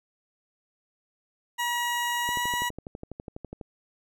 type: tone with pitch glide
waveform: 20% pulse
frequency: 959 to 967.9 Hz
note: A#5 to B5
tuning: +49 to -35 cents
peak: -21 dBFS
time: 1.58-2.7 s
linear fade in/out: 20 ms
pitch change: +16 cents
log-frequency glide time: 2.25-2.32 s
type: click train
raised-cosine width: 2 ms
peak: -24 dBFS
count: 17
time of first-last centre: 2.29-3.612 s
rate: 12.1 Hz
effects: none